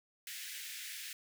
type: high-pass noise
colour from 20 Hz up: pink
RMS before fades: -45 dBFS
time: 0.27-1.13 s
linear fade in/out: 2 ms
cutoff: 1700 Hz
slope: 48 dB/octave
effects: none